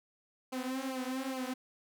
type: tone with flanger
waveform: sawtooth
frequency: 260.6 Hz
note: C4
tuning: 7 cents flat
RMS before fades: -37 dBFS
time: 0.52-1.54 s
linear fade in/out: 10 ms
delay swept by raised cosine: 0.53 to 6.33 ms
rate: 2.4 Hz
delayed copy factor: -1
effects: none